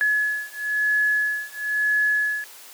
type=beating tone pair; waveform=sine; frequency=1700 / 1701 Hz; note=G#6 / G#6; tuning=+40 / +41 cents; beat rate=1 Hz; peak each=-23 dBFS; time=0.01-2.44 s; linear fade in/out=0 ms; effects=white hiss -44 dBFS RMS until 2.73 s + high-pass 400 Hz 12 dB/octave